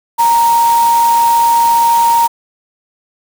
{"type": "tone in noise", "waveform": "sine", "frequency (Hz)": 932.3, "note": "A#5", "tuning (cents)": 0, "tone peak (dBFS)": -7, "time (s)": [0.18, 2.28], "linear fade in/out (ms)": 20, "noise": "white", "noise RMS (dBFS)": -23, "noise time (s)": [0.18, 2.28], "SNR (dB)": 13, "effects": []}